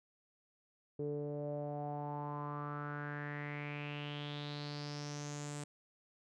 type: tone with low-pass filter sweep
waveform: sawtooth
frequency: 146.3 Hz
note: D3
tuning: 6 cents flat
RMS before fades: -42 dBFS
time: 0.99-5.64 s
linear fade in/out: 5 ms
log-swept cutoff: 420 to 8100 Hz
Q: 5.8
effects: none